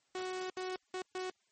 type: tone bursts at uneven times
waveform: sawtooth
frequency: 370.3 Hz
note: F#4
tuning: 1 cent sharp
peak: -33 dBFS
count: 4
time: 0.15-0.5 / 0.57-0.76 / 0.94-1.02 / 1.15-1.3 s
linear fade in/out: 2 ms
effects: white hiss -75 dBFS RMS until 1.51 s + MP3 32 kbps